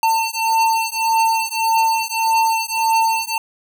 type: beating tone pair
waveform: square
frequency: 898 / 899.7 Hz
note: A5 / A5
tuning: +35 / +38 cents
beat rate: 1.7 Hz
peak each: -19 dBFS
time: 0.03-3.38 s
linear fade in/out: 2 ms
effects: none